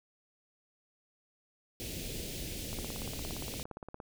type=band-stop noise; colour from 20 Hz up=pink; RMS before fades=-40 dBFS; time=1.8-3.63 s; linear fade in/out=0 ms; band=550 to 2400 Hz; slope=24 dB/octave
type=click train; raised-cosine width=1 ms; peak=-29 dBFS; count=23; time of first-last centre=2.73-4.002 s; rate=17.3 Hz
effects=none